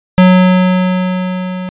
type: tone with level ramp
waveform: square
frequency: 183.7 Hz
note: F#3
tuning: 12 cents flat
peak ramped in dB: -3 to -20 dBFS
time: 0.18-1.69 s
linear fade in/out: 0 ms
effects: resampled to 8000 Hz